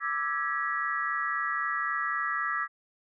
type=chord; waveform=sine; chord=E dominant seventh; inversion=third; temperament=equal with one note detuned; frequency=1174.7 / 1318.5 / 1661.2 / 1933.8 Hz; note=D6 / E6 / G#6 / B6; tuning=0 / 0 / 0 / -37 cents; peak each=-33 dBFS; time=0-2.68 s; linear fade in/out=50 ms; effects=none